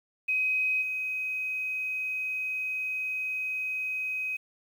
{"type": "tone with level steps", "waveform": "sine", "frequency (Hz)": 2524, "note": "D#7", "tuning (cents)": 24, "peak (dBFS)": [-24, -29], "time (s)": [0.28, 4.37], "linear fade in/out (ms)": 10, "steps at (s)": 0.81, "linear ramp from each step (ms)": 20, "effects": ["9-bit"]}